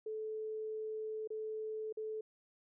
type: tone with dropouts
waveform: sine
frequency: 434.9 Hz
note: A4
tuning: 20 cents flat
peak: -38 dBFS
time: 0.06-2.21 s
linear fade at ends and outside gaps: 5 ms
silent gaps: 1.275-1.303 / 1.926-1.971 s
effects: none